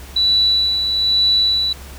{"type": "tone with tremolo", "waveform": "sine", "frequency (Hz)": 3951, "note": "B7", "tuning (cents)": 0, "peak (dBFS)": -11, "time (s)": [0.16, 1.73], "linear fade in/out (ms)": 5, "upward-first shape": "sine", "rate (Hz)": 1.1, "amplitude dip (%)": 45, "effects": ["added 67 Hz sine -34 dBFS peak until 1.98 s", "pink hiss -39 dBFS RMS until 1.98 s"]}